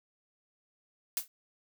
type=noise with exponential decay; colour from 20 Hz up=blue; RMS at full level=-27 dBFS; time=1.17-1.28 s; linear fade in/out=1 ms; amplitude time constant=23 ms; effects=none